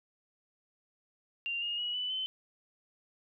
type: tone with pitch steps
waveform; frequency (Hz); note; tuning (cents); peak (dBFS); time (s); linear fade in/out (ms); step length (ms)
sine; 2780 / 2847 / 2915 / 2985 / 3056; F7 / F7 / F#7 / F#7 / G7; -9 / +33 / -26 / +15 / -45; -32; 1.46-2.26; 0; 160
effects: none